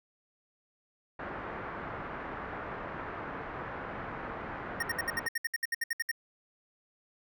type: low-pass noise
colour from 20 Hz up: white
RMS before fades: -40 dBFS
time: 1.19-5.27 s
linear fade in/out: 5 ms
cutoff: 1600 Hz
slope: 24 dB/octave
type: tone bursts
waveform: square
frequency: 1850 Hz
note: A#6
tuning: 14 cents flat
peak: -29 dBFS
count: 15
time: 4.8-6.115 s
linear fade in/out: 5 ms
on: 27 ms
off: 65 ms
effects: none